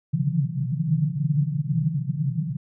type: band-pass noise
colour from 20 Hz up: white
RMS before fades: -24 dBFS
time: 0.13-2.57 s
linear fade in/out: 10 ms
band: 130 to 170 Hz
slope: 96 dB/octave
effects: none